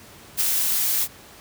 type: noise with ADSR envelope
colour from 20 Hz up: blue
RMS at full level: -18 dBFS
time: 0.37-1.08 s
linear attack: 40 ms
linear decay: 5 ms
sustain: -4 dB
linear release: 52 ms
effects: pink hiss -46 dBFS RMS until 1.4 s + high-pass 60 Hz 12 dB/octave